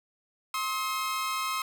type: tone pair together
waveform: sawtooth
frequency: 1060.1 / 1279 Hz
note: C6 / D#6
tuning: +22 / +47 cents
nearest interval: minor third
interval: 325 cents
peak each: -28 / -28 dBFS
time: 0.54-1.62 s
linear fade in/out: 2 ms
effects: none